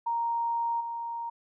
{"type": "tone with level steps", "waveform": "sine", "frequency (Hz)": 932.3, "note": "A#5", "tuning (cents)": 0, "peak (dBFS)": [-26, -32], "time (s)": [0.06, 1.3], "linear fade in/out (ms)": 10, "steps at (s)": 0.8, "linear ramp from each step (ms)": 10, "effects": []}